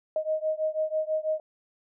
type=beating tone pair; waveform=sine; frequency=622.3 / 628.4 Hz; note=D#5 / D#5; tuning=0 / +17 cents; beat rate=6.1 Hz; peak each=-28 / -29 dBFS; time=0.16-1.4 s; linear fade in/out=2 ms; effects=none